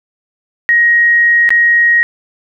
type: tone with dropouts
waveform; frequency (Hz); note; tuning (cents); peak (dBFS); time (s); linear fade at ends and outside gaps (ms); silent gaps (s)
sine; 1884; A#6; +18; -6; 0.69-2.03; 0; 1.491-1.505
effects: none